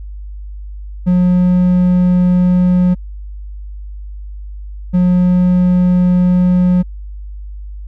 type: tone pair in turn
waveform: triangle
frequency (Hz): 180.1 / 180.1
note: F#3 / F#3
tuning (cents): -46 / -46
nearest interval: unison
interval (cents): 0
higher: neither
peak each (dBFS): -6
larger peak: neither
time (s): 1.06-2.95 / 4.93-6.83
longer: second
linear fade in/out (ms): 20
effects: added 50 Hz sine -25 dBFS peak until 7.87 s